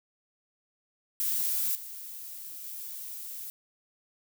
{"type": "noise with level steps", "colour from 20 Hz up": "violet", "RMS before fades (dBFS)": [-29, -42, -40], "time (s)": [1.2, 3.5], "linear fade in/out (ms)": 0, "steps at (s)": [1.75, 2.64], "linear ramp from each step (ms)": 2, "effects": []}